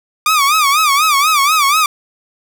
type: tone with vibrato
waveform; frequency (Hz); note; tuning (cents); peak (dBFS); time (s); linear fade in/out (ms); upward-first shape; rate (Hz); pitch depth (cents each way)
sawtooth; 1188; D6; +20; -6; 0.26-1.86; 2; sine; 4.1; 140
effects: none